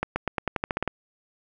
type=accelerating click train; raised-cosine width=0.5 ms; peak=-10 dBFS; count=11; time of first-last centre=0.03-0.877 s; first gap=130 ms; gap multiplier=0.9; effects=none